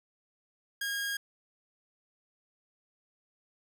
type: tone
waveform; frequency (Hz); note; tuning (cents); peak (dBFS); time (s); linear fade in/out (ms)
sawtooth; 1630; G#6; -33; -28; 0.81-1.17; 5
effects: none